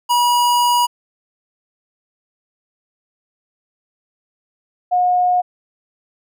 square / sine tone pair in turn, 967 / 721.5 Hz, B5 / F#5, -37 / -44 cents, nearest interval perfect fourth, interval 507 cents, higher first, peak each -13 / -12 dBFS, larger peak second, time 0.09-0.87 / 4.91-5.42 s, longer first, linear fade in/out 20 ms, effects none

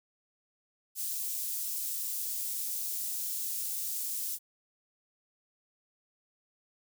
white high-pass noise, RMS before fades -35 dBFS, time 0.95-4.39 s, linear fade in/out 50 ms, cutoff 7000 Hz, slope 12 dB/octave, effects none

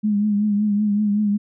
sine tone with vibrato, 207.7 Hz, G#3, in tune, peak -16 dBFS, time 0.03-1.38 s, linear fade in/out 20 ms, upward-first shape triangle, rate 5.3 Hz, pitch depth 56 cents each way, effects none

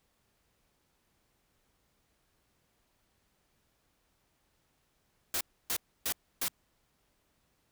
white noise bursts, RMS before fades -32 dBFS, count 4, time 5.34-6.482 s, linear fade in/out 2 ms, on 68 ms, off 290 ms, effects pink hiss -74 dBFS RMS until 7.71 s

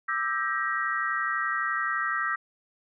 sine chord, E half-diminished seventh, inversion third, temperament just, 1186.7 / 1318.5 / 1582.2 / 1898.7 Hz, D6 / E6 / G6 / Bb6, +18 / 0 / +16 / +31 cents, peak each -33 / -30 / -32 / -30 dBFS, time 0.08-2.36 s, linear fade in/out 10 ms, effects none

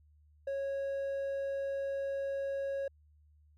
sine tone with hard clipping, 550 Hz, C#5, 14 cents flat, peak -34 dBFS, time 0.47-2.88 s, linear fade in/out 5 ms, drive 3 dB, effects added 75 Hz sine -61 dBFS peak until 3.57 s

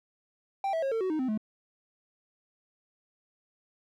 triangle tone with pitch steps, 784 / 651.7 / 541.7 / 450.3 / 374.3 / 311.1 / 258.6 / 215 Hz, G5 / E5 / C#5 / A4 / F#4 / D#4 / C4 / A3, 0 / -20 / -40 / +40 / +20 / 0 / -20 / -40 cents, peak -25 dBFS, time 0.64-1.376 s, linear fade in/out 2 ms, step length 92 ms, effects none

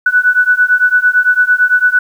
sine beating tone pair, 1480 / 1488.9 Hz, F#6 / F#6, 0 / +10 cents, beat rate 8.9 Hz, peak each -11 / -10 dBFS, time 0.06-1.99 s, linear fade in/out 5 ms, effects 7-bit

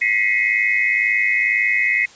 sine tone cluster, 1945 / 2065 / 2167 / 2522 Hz, B6 / C7 / C#7 / D#7, -27 / -23 / -40 / +23 cents, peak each -20 / -20 / -20 / -24 dBFS, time 0.01-2.06 s, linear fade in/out 10 ms, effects white hiss -45 dBFS RMS until 2.15 s + resampled to 16000 Hz

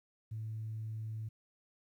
sine tone, 110 Hz, A2, in tune, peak -37 dBFS, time 0.31-1.29 s, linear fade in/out 10 ms, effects tanh soft clip ceiling -33 dBFS + 12-bit

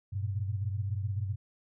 sine tone cluster, 97.2 / 113.3 / 120.7 Hz, G2 / A#2 / B2, -14 / -49 / -39 cents, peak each -31 / -38 / -40 dBFS, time 0.12-1.36 s, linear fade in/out 20 ms, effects none

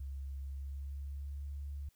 sine tone with pitch glide, 68.3 to 70.87 Hz, C#2 to C#2, -25 to +39 cents, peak -39 dBFS, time 0-1.89 s, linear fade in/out 5 ms, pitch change +64 cents, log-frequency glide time 0.39-1.47 s, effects white hiss -73 dBFS RMS until 1.95 s

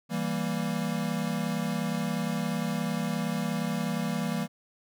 square chord, E diminished, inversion none, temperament equal, 164.81 / 196 / 233.1 Hz, E3 / G3 / Bb3, 0 / 0 / 0 cents, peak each -33 dBFS, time 0.09-4.48 s, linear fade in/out 50 ms, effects none

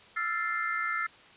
sine chord, F major seventh, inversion third, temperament equal with one note detuned, 1318.5 / 1378.5 / 1760 / 2093 Hz, E6 / F6 / A6 / C7, 0 / -23 / 0 / 0 cents, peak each -34 dBFS, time 0.16-1.07 s, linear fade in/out 10 ms, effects white hiss -54 dBFS RMS until 1.36 s + resampled to 8000 Hz

